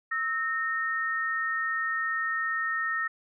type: tone pair together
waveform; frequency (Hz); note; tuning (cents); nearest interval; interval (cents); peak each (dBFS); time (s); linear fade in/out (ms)
sine; 1302.6 / 1840; E6 / A#6; -21 / -23; tritone; 598; -31 / -28; 0.11-3.08; 10
effects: none